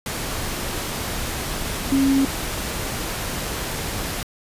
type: tone in noise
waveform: sine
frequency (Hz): 271.8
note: C#4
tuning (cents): -34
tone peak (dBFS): -15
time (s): 1.92-2.25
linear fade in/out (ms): 2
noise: pink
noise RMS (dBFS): -27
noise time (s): 0.06-4.23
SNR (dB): +9
effects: resampled to 32000 Hz